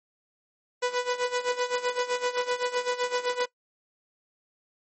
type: tone with tremolo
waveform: sawtooth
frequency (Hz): 493.9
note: B4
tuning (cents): 0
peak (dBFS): -19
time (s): 0.82-3.46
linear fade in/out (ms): 10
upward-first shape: sine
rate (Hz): 7.8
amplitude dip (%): 80
effects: noise-tail reverb RT60 0.1 s tail -19 dB re dry + MP3 32 kbps